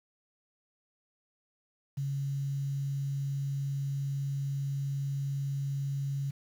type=tone with quantisation; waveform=sine; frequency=138.8 Hz; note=C#3; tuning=3 cents sharp; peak=-30 dBFS; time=1.97-6.31 s; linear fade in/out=10 ms; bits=9; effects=none